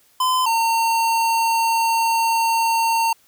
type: tone pair in turn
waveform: square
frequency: 1022 / 911.7 Hz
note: C6 / A#5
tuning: -41 / -39 cents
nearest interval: major second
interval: 198 cents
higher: first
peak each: -17 dBFS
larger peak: neither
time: 0.2-0.46 / 0.46-3.13 s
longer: second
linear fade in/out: 5 ms
effects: white hiss -57 dBFS RMS until 3.27 s